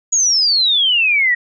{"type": "exponential sweep", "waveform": "sine", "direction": "down", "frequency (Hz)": [6860, 1883], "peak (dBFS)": -11, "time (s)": [0.12, 1.35], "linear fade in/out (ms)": 10, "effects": []}